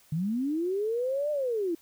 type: linear two-way sweep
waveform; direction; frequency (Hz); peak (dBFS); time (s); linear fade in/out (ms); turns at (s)
sine; up then down; 146.83 to 606 to 318.2; -26; 0.12-1.75; 5; 1.31
effects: white hiss -60 dBFS RMS until 1.81 s